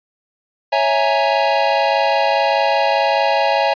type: chord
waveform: square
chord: A# half-diminished seventh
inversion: first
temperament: equal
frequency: 554.4 / 659.3 / 830.6 / 932.3 Hz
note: C#5 / E5 / G#5 / A#5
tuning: 0 / 0 / 0 / 0 cents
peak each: -20 / -20 / -18 / -23 dBFS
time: 0.72-3.74 s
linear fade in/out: 10 ms
effects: resampled to 11025 Hz